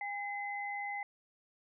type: tone pair together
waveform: sine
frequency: 811.6 / 2045 Hz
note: G#5 / C7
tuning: -40 / -40 cents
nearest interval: octave + major third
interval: 1600 cents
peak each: -39 / -39 dBFS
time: 0.01-1.03 s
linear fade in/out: 2 ms
effects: none